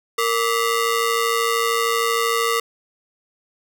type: ring-modulated tone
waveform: sawtooth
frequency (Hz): 813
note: G#5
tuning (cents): -37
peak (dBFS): -11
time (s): 0.18-2.6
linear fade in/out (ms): 5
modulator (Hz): 350
effects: none